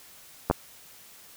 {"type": "clicks", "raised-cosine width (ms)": 1, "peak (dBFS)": -8, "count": 2, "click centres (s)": [0.5, 0.511], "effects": ["white hiss -51 dBFS RMS until 1.36 s"]}